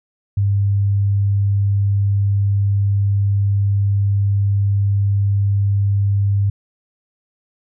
sine tone, 100 Hz, G2, 35 cents sharp, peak -13 dBFS, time 0.37-6.5 s, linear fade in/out 5 ms, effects none

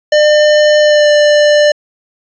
square tone with pitch glide, 601 to 593.4 Hz, D5 to D5, +40 to +18 cents, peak -6 dBFS, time 0.12-1.72 s, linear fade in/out 5 ms, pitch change -22 cents, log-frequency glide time 0.8-1.09 s, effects resampled to 16000 Hz + 8-bit

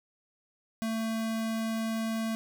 square tone, 223.7 Hz, A3, 29 cents sharp, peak -30 dBFS, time 0.82-2.35 s, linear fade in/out 0 ms, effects none

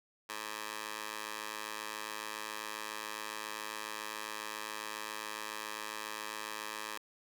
15% pulse tone with high-pass filter, 107.3 Hz, A2, 43 cents flat, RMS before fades -42 dBFS, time 0.29-6.98 s, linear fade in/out 5 ms, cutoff 980 Hz, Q 0.77, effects none

